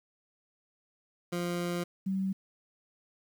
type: tone pair in turn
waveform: 20% pulse / sine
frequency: 174.61 / 191.68 Hz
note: F3 / G3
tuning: 0 / -39 cents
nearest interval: major second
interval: 161 cents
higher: second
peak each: -26 / -28 dBFS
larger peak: first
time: 1.32-1.84 / 2.06-2.33 s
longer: first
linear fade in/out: 10 ms
effects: 10-bit